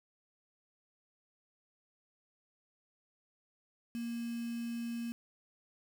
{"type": "tone with quantisation", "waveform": "sine", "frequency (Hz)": 234.1, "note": "A#3", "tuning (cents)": 8, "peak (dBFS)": -36, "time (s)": [3.95, 5.12], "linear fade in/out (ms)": 0, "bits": 8, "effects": []}